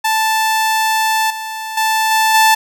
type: tone with level steps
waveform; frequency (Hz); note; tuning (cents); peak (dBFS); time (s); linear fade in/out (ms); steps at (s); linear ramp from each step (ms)
sawtooth; 880; A5; 0; -9 / -19 / -9 / -7 / -4; 0.04-2.55; 10; 1.3 / 1.77 / 2.11 / 2.34; 5
effects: none